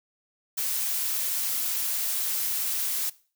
blue noise, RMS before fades -28 dBFS, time 0.57-3.1 s, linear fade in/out 10 ms, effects noise-tail reverb RT60 0.4 s tail -20 dB re dry

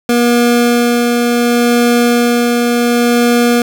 25% pulse tone with tremolo, 239.3 Hz, A#3, 46 cents sharp, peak -4 dBFS, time 0.09-3.62 s, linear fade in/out 2 ms, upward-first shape sine, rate 0.69 Hz, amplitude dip 25%, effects 7-bit

